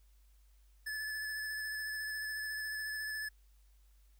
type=tone with vibrato; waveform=square; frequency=1731 Hz; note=A6; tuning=29 cents flat; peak=-38 dBFS; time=0.86-3.29 s; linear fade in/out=10 ms; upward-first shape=sine; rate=14 Hz; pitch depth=16 cents each way; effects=added 50 Hz sine -61 dBFS peak until 4.19 s + white hiss -75 dBFS RMS until 4.19 s